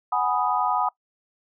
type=chord; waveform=sine; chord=G# minor seventh; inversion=third; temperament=equal; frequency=740 / 830.6 / 987.8 / 1244.5 Hz; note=F#5 / G#5 / B5 / D#6; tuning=0 / 0 / 0 / 0 cents; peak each=-26 dBFS; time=0.12-0.89 s; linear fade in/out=5 ms; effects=noise-tail reverb RT60 0.1 s tail -22 dB re dry